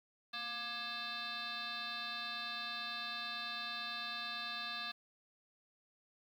sine tone with frequency modulation, 2631 Hz, E7, 4 cents flat, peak -39 dBFS, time 0.33-4.92 s, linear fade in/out 10 ms, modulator 481 Hz, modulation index 3.6, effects 11-bit

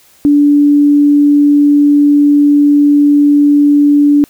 sine tone, 290 Hz, D4, 22 cents flat, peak -4 dBFS, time 0.25-4.24 s, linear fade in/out 0 ms, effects white hiss -46 dBFS RMS until 4.29 s

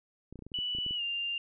clicks, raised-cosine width 3 ms, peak -32 dBFS, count 11, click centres 0.326 / 0.357 / 0.391 / 0.423 / 0.466 / 0.518 / 0.588 / 0.75 / 0.786 / 0.864 / 0.909 s
sine tone with pitch glide, 2960 to 2794 Hz, F#7 to F7, 0 to 0 cents, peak -31 dBFS, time 0.54-1.38 s, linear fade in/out 2 ms, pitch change -100 cents, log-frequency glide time 0.95-1.02 s
effects none

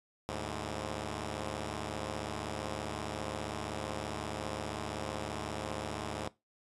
5% pulse tone pair together, 75.2 / 105.61 Hz, D2 / G#2, +42 / +29 cents, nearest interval tritone, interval 587 cents, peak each -28 dBFS, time 0.29-6.28 s, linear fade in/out 0 ms, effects noise-tail reverb RT60 0.2 s tail -18 dB re dry + resampled to 24000 Hz

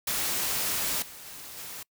white noise with level steps, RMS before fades -29 / -45 / -43 / -40 dBFS, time 0.07-1.83 s, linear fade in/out 5 ms, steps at 1.02 / 1.26 / 1.57 s, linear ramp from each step 2 ms, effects noise-tail reverb RT60 0.1 s tail -25 dB re dry

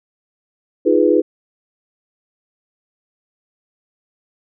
sine chord, F half-diminished seventh, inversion third, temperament equal, 311.1 / 349.2 / 415.3 / 493.9 Hz, Eb4 / F4 / Ab4 / Cb5, 0 / 0 / 0 / 0 cents, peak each -16 dBFS, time 0.85-1.22 s, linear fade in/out 20 ms, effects none

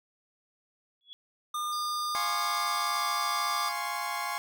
sine tone with exponential growth, 3373 Hz, G#7, 26 cents sharp, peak -39 dBFS, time 1.01-1.13 s, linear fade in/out 0 ms, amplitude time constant 26 ms
square tone with pitch glide, 1209 to 1182.1 Hz, D6 to D6, +50 to +11 cents, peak -31 dBFS, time 1.54-3.69 s, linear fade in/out 5 ms, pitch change -39 cents, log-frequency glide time 2.41-3.06 s
sine tone, 4839 Hz, D#8, 49 cents flat, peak -37 dBFS, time 1.72-3.72 s, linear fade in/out 10 ms
30% pulse chord, Db major seventh, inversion first, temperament equal, 698.5 / 830.6 / 1046.5 / 1108.7 Hz, F5 / Ab5 / C6 / Db6, 0 / 0 / 0 / 0 cents, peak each -37 / -34 / -33 / -34 dBFS, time 2.15-4.38 s, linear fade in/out 0 ms
effects none

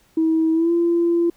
sine tone with pitch glide, 321.8 to 340.9 Hz, E4 to F4, -42 to -42 cents, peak -14 dBFS, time 0.17-1.3 s, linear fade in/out 5 ms, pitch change +100 cents, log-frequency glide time 0.53-0.72 s, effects tanh soft clip ceiling -10 dBFS + pink hiss -58 dBFS RMS until 1.36 s

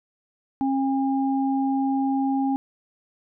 sine tone pair together, 270 / 809.1 Hz, C#4 / G#5, -45 / -45 cents, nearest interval octave + perfect fifth, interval 1900 cents, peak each -21 / -27 dBFS, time 0.61-2.56 s, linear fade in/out 0 ms, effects none

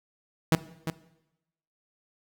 sawtooth tone with echo, 161.2 Hz, E3, 38 cents flat, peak -14 dBFS, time 0.52-0.55 s, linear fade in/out 0 ms, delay 350 ms, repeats 1, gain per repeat -10 dB, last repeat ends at 0.9 s, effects noise-tail reverb RT60 0.9 s tail -17 dB re dry

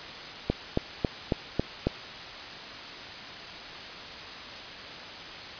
click train, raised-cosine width 2 ms, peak -10 dBFS, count 6, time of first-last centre 0.5-1.87 s, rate 3.65 Hz, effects white hiss -40 dBFS RMS until 5.59 s + resampled to 11025 Hz

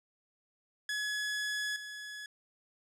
sawtooth tone with level steps, 1693 Hz, G#6, 33 cents sharp, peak -29 / -38 dBFS, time 0.89-2.26 s, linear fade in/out 2 ms, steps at 1.76 s, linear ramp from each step 2 ms, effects low-pass 9000 Hz 12 dB/octave

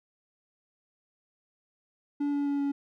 triangle tone with pitch steps, 287.6 / 285.6 / 283.6 / 281.7 Hz, D4 / D4 / C#4 / C#4, -36 / -48 / +40 / +28 cents, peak -24 dBFS, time 2.2-2.72 s, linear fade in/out 10 ms, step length 130 ms, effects none

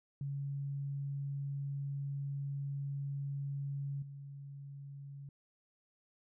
sine tone with level steps, 140 Hz, C#3, 18 cents sharp, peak -36 / -45 dBFS, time 0.21-5.29 s, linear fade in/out 2 ms, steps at 4.02 s, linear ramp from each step 5 ms, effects none

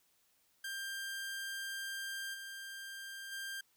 sawtooth tone with level steps, 1589 Hz, G6, 23 cents sharp, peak -36 / -41 / -37 dBFS, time 0.64-3.61 s, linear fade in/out 5 ms, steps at 2.33 / 3.31 s, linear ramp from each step 20 ms, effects white hiss -73 dBFS RMS until 3.76 s

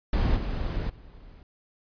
brown noise with level steps, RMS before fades -23 / -29 / -48 dBFS, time 0.13-1.43 s, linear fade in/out 2 ms, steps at 0.36 / 0.89 s, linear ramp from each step 10 ms, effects resampled to 11025 Hz

